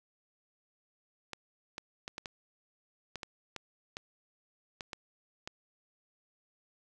clicks, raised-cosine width 0.2 ms, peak -22 dBFS, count 12, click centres 1.333 / 1.781 / 2.079 / 2.181 / 2.258 / 3.157 / 3.232 / 3.563 / 3.969 / 4.808 / 4.932 / 5.475 s, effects none

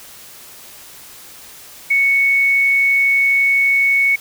sine tone, 2217 Hz, C#7, in tune, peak -11 dBFS, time 1.9-4.16 s, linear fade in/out 10 ms, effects white hiss -39 dBFS RMS until 4.2 s

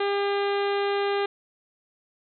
harmonic tone, 401.9 Hz, G4, 43 cents sharp, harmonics 1 / 2 / 3 / 4 / 5 / 6 / 7 / 8 / 9 / 10, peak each -24 / -30 / -34 / -36 / -38 / -40 / -41 / -42 / -43 / -44 dBFS, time 0-1.26 s, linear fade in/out 5 ms, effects none

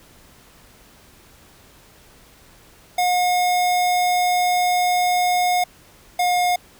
square tone pair in turn, 720 / 716 Hz, F#5 / F5, -47 / +43 cents, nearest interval unison, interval 10 cents, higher first, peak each -17 dBFS, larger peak neither, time 2.98-5.64 / 6.19-6.56 s, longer first, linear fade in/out 5 ms, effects pink hiss -50 dBFS RMS until 6.79 s

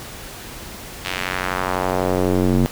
square tone with band-pass filter sweep, 45.99 Hz, F#1, 10 cents flat, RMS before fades -20 dBFS, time 1.05-2.66 s, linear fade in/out 0 ms, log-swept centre 3000 to 220 Hz, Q 1.3, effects pink hiss -35 dBFS RMS until 2.71 s

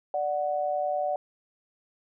sine tone pair together, 589 / 740 Hz, D5 / F#5, +5 / 0 cents, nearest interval major third, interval 395 cents, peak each -28 dBFS, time 0.14-1.16 s, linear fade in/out 2 ms, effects none

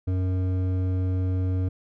triangle tone with hard clipping, 92.6 Hz, F#2, 2 cents sharp, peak -24 dBFS, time 0.07-1.69 s, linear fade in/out 10 ms, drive 14 dB, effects none

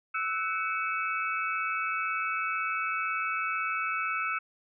sine tone cluster, 1311 / 1493 / 2253 / 2600 Hz, E6 / F#6 / C#7 / E7, -10 / +15 / +28 / -24 cents, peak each -31 / -35 / -36 / -35 dBFS, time 0.14-4.39 s, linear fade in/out 10 ms, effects none

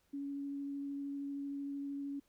sine tone with vibrato, 280.8 Hz, C#4, 22 cents sharp, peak -38 dBFS, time 0.13-2.2 s, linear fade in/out 10 ms, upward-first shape sine, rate 13 Hz, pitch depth 8 cents each way, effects pink hiss -75 dBFS RMS until 2.28 s

